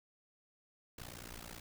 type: noise with amplitude modulation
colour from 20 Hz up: pink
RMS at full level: -45 dBFS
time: 0.98-1.6 s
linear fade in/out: 5 ms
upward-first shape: sine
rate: 58.7 Hz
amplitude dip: 95%
effects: none